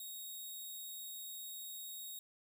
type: tone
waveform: 5% pulse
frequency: 3763 Hz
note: A#7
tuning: 16 cents sharp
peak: -37 dBFS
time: 0-2.19 s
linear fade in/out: 2 ms
effects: 13-bit